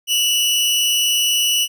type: tone pair together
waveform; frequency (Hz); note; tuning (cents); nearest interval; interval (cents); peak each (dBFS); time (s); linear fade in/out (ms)
sawtooth; 2712 / 2936; E7 / F#7; +49 / -14; minor second; 137; -22 / -12; 0.07-1.68; 50
effects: none